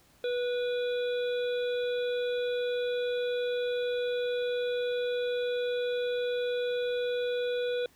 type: harmonic tone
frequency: 489.9 Hz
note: B4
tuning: 14 cents flat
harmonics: 1 / 3 / 5 / 7 / 8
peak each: -28 / -41 / -46 / -43 / -46 dBFS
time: 0.24-7.86 s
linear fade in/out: 2 ms
effects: pink hiss -62 dBFS RMS until 7.95 s